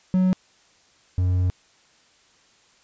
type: tone pair in turn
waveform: triangle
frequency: 185.2 / 91.01 Hz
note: F#3 / F#2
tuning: +2 / -28 cents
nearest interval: octave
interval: 1230 cents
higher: first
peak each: -14 / -16 dBFS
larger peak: first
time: 0.14-0.33 / 1.18-1.5 s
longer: second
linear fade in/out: 0 ms
effects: white hiss -58 dBFS RMS until 2.83 s + resampled to 16000 Hz